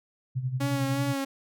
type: tone with tremolo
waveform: sine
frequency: 128.4 Hz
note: C3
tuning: 32 cents flat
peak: -24 dBFS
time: 0.35-1.14 s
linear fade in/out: 20 ms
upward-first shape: sine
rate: 11 Hz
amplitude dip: 70%
type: tone with vibrato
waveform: sawtooth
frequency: 277.2 Hz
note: C#4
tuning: in tune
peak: -24 dBFS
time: 0.6-1.25 s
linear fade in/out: 10 ms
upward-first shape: sine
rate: 2.8 Hz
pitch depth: 30 cents each way
effects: none